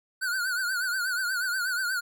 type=tone with vibrato; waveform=square; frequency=1481 Hz; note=F#6; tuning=1 cent sharp; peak=-27 dBFS; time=0.21-2.01 s; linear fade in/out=20 ms; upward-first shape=triangle; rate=8.3 Hz; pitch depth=110 cents each way; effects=none